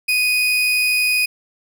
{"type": "tone", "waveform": "35% pulse", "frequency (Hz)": 2489, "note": "D#7", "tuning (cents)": 0, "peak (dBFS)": -13, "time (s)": [0.08, 1.26], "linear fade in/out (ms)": 10, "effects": []}